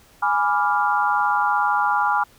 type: chord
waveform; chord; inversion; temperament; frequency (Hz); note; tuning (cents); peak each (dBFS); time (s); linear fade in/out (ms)
sine; G# diminished seventh; none; equal; 830.6 / 987.8 / 1174.7 / 1396.9; G#5 / B5 / D6 / F6; 0 / 0 / 0 / 0; -21 / -23 / -24 / -23; 0.22-2.24; 10
effects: pink hiss -53 dBFS RMS until 2.38 s